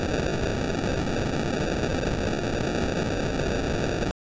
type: noise with sample-and-hold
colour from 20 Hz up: white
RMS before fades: -26 dBFS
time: 0-4.11 s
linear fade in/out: 0 ms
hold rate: 1050 Hz
effects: resampled to 16000 Hz